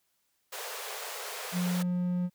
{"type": "high-pass noise", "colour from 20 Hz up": "pink", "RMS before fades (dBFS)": -39, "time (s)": [0.52, 1.83], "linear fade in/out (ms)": 10, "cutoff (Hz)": 410, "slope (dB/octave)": 96}
{"type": "tone", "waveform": "triangle", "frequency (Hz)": 178.6, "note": "F3", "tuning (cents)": 39, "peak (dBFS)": -25, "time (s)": [1.52, 2.3], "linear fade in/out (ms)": 50}
{"effects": ["white hiss -75 dBFS RMS until 2.34 s"]}